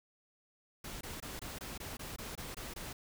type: noise bursts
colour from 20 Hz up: pink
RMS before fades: -44 dBFS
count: 11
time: 0.84-2.93 s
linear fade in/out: 5 ms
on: 170 ms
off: 22 ms
effects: none